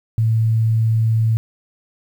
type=tone; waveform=sine; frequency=112 Hz; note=A2; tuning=31 cents sharp; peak=-13 dBFS; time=0.18-1.37 s; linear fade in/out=0 ms; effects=8-bit